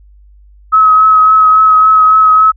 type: tone with vibrato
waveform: sine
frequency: 1280 Hz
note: D#6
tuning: 49 cents sharp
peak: -3 dBFS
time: 0.72-2.52 s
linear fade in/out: 20 ms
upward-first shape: triangle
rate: 3.6 Hz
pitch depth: 20 cents each way
effects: added 50 Hz sine -38 dBFS peak until 2.56 s